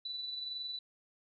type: tone with amplitude modulation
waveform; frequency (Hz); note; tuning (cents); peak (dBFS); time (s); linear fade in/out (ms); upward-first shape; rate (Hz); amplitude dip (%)
sine; 3971; B7; +9; -36; 0.05-0.79; 5; sine; 21.8; 40
effects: none